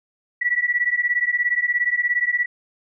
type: beating tone pair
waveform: sine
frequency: 1938 / 1955 Hz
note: B6 / B6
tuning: -33 / -18 cents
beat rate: 17 Hz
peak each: -21 dBFS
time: 0.41-2.46 s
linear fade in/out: 10 ms
effects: none